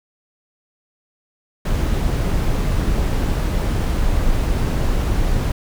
brown noise, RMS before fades -18 dBFS, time 1.65-5.52 s, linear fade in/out 5 ms, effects none

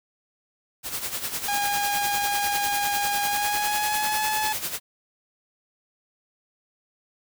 white noise with tremolo, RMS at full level -28 dBFS, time 0.83-4.8 s, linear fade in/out 50 ms, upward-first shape sine, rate 10 Hz, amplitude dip 65%
sawtooth tone with pitch glide, 815 to 859.5 Hz, G#5 to A5, -33 to -41 cents, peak -20 dBFS, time 1.48-4.53 s, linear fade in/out 5 ms, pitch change +92 cents, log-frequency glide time 3.23-4.27 s
effects none

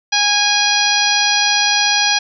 harmonic tone, 823 Hz, G#5, 16 cents flat, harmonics 1 / 2 / 3 / 4 / 5 / 6 / 7, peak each -20 / -20 / -20 / -20 / -20 / -20 / -20 dBFS, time 0.12-2.19 s, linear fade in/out 10 ms, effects none

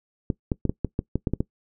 clicks, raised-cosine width 3 ms, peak -10 dBFS, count 10, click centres 0.302 / 0.518 / 0.653 / 0.695 / 0.847 / 0.991 / 1.156 / 1.272 / 1.336 / 1.405 s, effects noise-tail reverb RT60 0.1 s tail -21 dB re dry

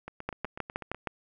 two click trains, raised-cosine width 0.5 ms, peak -24 / -16 dBFS, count 8 / 6, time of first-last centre 0.08-0.946 / 0.29-1.072 s, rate 8.08 / 6.39 Hz, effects none

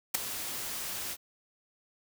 white noise with ADSR envelope, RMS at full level -23 dBFS, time 0.14-1.17 s, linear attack 11 ms, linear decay 4 ms, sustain -14 dB, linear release 46 ms, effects none

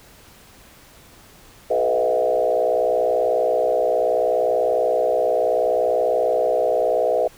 sine tone with frequency modulation, 564 Hz, C#5, 30 cents sharp, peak -16 dBFS, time 1.7-7.28 s, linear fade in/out 10 ms, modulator 60.7 Hz, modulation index 2.3, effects pink hiss -48 dBFS RMS until 7.37 s

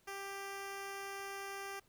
10% pulse tone, 394.3 Hz, G4, 10 cents sharp, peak -34 dBFS, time 0.07-1.8 s, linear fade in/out 10 ms, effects pink hiss -71 dBFS RMS until 1.88 s

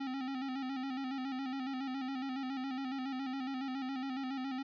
square tone with vibrato, 264.7 Hz, C4, 20 cents sharp, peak -37 dBFS, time 0-4.63 s, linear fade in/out 10 ms, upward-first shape square, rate 7.2 Hz, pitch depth 55 cents each way, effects resampled to 11025 Hz

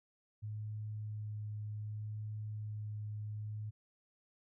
sine tone with vibrato, 106.3 Hz, G#2, 41 cents sharp, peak -39 dBFS, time 0.42-3.71 s, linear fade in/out 20 ms, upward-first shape sine, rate 0.66 Hz, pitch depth 10 cents each way, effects none

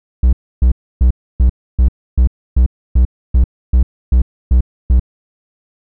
triangle tone bursts, 61.74 Hz, B1, in tune, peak -4 dBFS, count 13, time 0.23-4.997 s, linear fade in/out 5 ms, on 99 ms, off 290 ms, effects none

